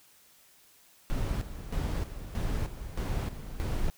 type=noise with tremolo; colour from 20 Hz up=brown; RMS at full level=-30 dBFS; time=1.1-3.9 s; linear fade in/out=0 ms; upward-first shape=square; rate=1.6 Hz; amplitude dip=70%; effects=white hiss -60 dBFS RMS until 3.97 s